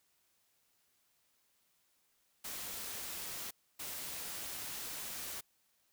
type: noise bursts at uneven times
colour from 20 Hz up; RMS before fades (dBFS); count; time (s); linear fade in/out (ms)
white; -43; 2; 2.44-3.51 / 3.79-5.41; 10
effects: white hiss -75 dBFS RMS until 5.92 s